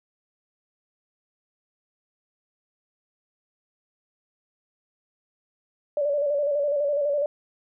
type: tone with vibrato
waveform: sine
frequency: 577 Hz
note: D5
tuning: 31 cents flat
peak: -21 dBFS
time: 5.97-7.26 s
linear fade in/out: 2 ms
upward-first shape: square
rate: 12 Hz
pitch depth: 45 cents each way
effects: none